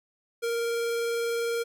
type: tone with vibrato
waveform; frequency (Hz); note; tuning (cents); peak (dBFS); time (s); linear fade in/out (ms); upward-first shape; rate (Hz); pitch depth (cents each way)
square; 466.2; A#4; 0; -27; 0.42-1.64; 20; sine; 20; 12
effects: none